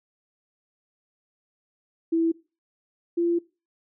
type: tone pair in turn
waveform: sine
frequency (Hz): 329.6 / 342.2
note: E4 / F4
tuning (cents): 0 / -35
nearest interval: minor second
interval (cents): 65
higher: second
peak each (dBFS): -19 / -20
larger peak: first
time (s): 2.12-2.32 / 3.17-3.39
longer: second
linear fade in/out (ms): 10
effects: noise-tail reverb RT60 0.3 s tail -21 dB re dry